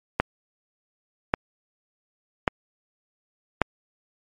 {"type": "click train", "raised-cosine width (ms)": 0.5, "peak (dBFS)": -3, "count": 4, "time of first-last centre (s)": [0.2, 3.617], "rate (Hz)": 0.878, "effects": ["MP3 48 kbps"]}